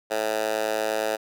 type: tone with high-pass filter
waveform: 10% pulse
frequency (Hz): 108.8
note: A2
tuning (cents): -19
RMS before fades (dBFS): -26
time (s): 0.1-1.17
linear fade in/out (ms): 20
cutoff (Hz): 570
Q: 1.8
effects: none